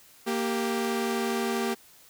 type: tone pair together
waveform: sawtooth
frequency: 232.2 / 392.1 Hz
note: A#3 / G4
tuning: -7 / 0 cents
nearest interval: major sixth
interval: 907 cents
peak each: -25 dBFS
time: 0.26-1.75 s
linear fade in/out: 20 ms
effects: white hiss -55 dBFS RMS until 2.09 s